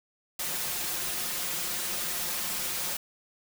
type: noise with comb filter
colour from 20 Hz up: white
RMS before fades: -32 dBFS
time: 0.39-2.97 s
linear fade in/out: 5 ms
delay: 5.6 ms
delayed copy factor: +0.85
effects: none